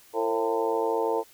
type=harmonic tone with a mistuned harmonic; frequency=112.8 Hz; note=A2; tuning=44 cents sharp; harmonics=3 / 4 / 5 / 6 / 7 / 8 / 9; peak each=-33 / -26 / -32 / -35 / -36 / -30 / -40 dBFS; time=0.13-1.24 s; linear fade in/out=50 ms; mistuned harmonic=5; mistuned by=-77 cents; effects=white hiss -55 dBFS RMS until 1.33 s